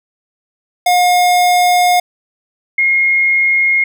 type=tone pair in turn; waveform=square / sine; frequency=716 / 2146 Hz; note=F5 / C7; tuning=+43 / +43 cents; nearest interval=octave + perfect fifth; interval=1900 cents; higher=second; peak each=-9 dBFS; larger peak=neither; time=0.86-2 / 2.78-3.84 s; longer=first; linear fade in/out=5 ms; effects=none